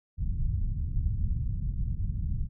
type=low-pass noise; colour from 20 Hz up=pink; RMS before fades=-29 dBFS; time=0.17-2.49 s; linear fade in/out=50 ms; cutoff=140 Hz; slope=24 dB/octave; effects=none